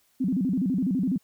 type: tone with vibrato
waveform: sine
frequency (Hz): 220.7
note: A3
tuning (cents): +5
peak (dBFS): -22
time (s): 0.2-1.18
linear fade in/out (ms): 10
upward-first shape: square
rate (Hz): 12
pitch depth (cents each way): 290
effects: white hiss -66 dBFS RMS until 1.23 s